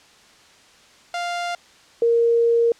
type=tone pair in turn; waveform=sawtooth / sine; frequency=698.5 / 466.2 Hz; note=F5 / A#4; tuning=0 / 0 cents; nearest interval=perfect fifth; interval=700 cents; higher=first; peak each=-20 / -14 dBFS; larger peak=second; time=1.14-1.55 / 2.02-2.72 s; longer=second; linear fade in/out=2 ms; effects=white hiss -51 dBFS RMS until 2.79 s + low-pass 6000 Hz 12 dB/octave